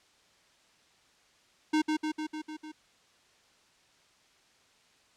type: tone with echo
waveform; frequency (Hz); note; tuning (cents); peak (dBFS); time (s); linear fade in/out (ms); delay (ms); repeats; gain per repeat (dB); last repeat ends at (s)
square; 308.7; D#4; -14; -24; 1.73-1.82; 10; 150; 6; -3; 2.72
effects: white hiss -64 dBFS RMS until 5.16 s + low-pass 6000 Hz 12 dB/octave